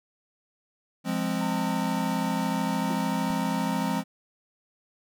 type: chord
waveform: square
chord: F minor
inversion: none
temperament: equal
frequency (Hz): 174.61 / 207.7 / 261.6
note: F3 / Ab3 / C4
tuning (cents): 0 / 0 / 0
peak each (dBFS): -31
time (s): 1.04-4.04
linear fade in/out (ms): 50
type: tone with pitch glide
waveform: sine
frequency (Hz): 910 to 927.5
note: A#5 to A#5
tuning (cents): -42 to -9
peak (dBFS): -32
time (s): 1.41-4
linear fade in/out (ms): 5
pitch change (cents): +33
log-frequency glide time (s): 2.42-3.18
type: tone with exponential decay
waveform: sine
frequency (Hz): 341.5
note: F4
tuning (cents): -39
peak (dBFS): -32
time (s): 2.9-3.04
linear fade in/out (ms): 5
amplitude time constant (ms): 30
type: click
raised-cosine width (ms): 5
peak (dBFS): -33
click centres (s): 3.303
effects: none